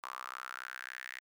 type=tone with high-pass filter sweep; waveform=sawtooth; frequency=63.6 Hz; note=C2; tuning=48 cents flat; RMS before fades=-45 dBFS; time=0.03-1.2 s; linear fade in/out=5 ms; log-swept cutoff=1100 to 1900 Hz; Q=5.6; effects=none